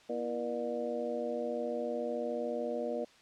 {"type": "harmonic tone with a mistuned harmonic", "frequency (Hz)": 119.8, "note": "A#2", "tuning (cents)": 48, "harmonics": [2, 3, 4, 5, 6], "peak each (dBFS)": [-40, -43, -36, -37, -45], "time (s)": [0.09, 3.05], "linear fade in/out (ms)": 10, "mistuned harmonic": 3, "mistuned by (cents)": -130, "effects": ["white hiss -60 dBFS RMS until 3.21 s", "low-pass 5000 Hz 12 dB/octave"]}